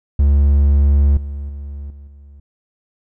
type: tone with level steps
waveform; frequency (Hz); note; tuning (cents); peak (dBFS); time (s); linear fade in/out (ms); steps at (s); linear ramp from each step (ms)
triangle; 70.9; C#2; +40; -7 / -21 / -24 / -32 / -36; 0.19-2.4; 5; 1.17 / 1.49 / 1.9 / 2.07; 2
effects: none